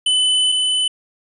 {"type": "tone pair in turn", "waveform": "square", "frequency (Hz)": [3011, 3011], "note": ["F#7", "F#7"], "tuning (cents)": [30, 30], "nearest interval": "unison", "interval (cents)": 0, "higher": "neither", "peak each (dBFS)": [-14, -16], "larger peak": "first", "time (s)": [[0.06, 0.52], [0.52, 0.88]], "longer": "first", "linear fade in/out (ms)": 5, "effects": ["resampled to 24000 Hz", "9-bit"]}